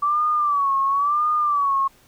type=tone with vibrato; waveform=sine; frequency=1152 Hz; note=D6; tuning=34 cents flat; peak=-17 dBFS; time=0.02-1.88 s; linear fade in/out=10 ms; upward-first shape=sine; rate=0.97 Hz; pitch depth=100 cents each way; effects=pink hiss -55 dBFS RMS until 2.07 s